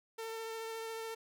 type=tone with vibrato; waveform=sawtooth; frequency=449.6 Hz; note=A4; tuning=37 cents sharp; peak=-36 dBFS; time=0.18-1.15 s; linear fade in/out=10 ms; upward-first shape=triangle; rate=14 Hz; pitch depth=15 cents each way; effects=none